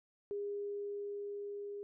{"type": "tone with level ramp", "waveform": "sine", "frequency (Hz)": 406.9, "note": "G#4", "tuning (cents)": -35, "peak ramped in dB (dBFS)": [-36, -41], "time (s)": [0.31, 1.83], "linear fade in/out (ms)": 0, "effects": []}